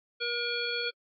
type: harmonic tone with a mistuned harmonic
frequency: 477.1 Hz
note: A#4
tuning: 40 cents sharp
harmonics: 1 / 3 / 5 / 7 / 9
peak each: -36 / -35 / -36 / -36 / -36 dBFS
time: 0.2-0.91 s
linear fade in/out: 20 ms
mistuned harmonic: 9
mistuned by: +36 cents
effects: AAC 32 kbps